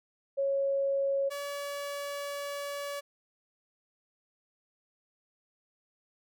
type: tone pair in turn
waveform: sine / sawtooth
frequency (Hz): 551 / 570.1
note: C#5 / C#5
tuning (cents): -11 / +48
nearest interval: minor second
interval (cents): 59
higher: second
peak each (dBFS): -26 / -31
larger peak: first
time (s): 0.37-1.3 / 1.3-3.01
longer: second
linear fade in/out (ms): 20
effects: none